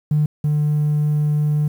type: tone pair in turn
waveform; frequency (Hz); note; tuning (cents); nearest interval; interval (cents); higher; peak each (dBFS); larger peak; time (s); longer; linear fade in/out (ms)
triangle; 150.4 / 149.53; D3 / D3; +42 / +32; unison; 10; first; -10 / -12; first; 0.11-0.26 / 0.44-1.68; second; 5
effects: tanh soft clip ceiling -11 dBFS + 8-bit